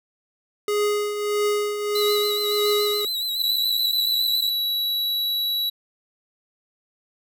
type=tone with tremolo; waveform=square; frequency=415.3 Hz; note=G#4; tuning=in tune; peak=-19 dBFS; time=0.68-3.05 s; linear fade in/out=2 ms; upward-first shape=triangle; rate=1.6 Hz; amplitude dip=60%
type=tone with vibrato; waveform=45% pulse; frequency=3951 Hz; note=B7; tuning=in tune; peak=-23 dBFS; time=1.95-4.5 s; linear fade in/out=5 ms; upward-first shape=sine; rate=7.1 Hz; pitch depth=55 cents each way
type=tone with pitch glide; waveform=square; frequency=3951 to 3915 Hz; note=B7 to B7; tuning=0 to -16 cents; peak=-22 dBFS; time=3.39-5.7 s; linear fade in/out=10 ms; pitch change=-16 cents; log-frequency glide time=4.45-4.59 s
effects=none